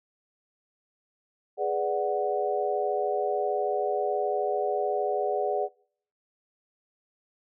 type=chord; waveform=sine; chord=G# half-diminished seventh; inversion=none; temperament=equal; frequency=415.3 / 493.9 / 587.3 / 740 Hz; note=G#4 / B4 / D5 / F#5; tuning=0 / 0 / 0 / 0 cents; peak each=-29 / -33 / -30 / -29 dBFS; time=1.57-5.69 s; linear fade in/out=50 ms; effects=noise-tail reverb RT60 0.6 s tail -25 dB re dry